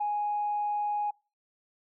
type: tone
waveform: sine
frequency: 830.6 Hz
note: G#5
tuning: in tune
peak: -26 dBFS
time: 0-1.11 s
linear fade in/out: 10 ms
effects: noise-tail reverb RT60 0.3 s tail -24 dB re dry + tanh soft clip ceiling -22 dBFS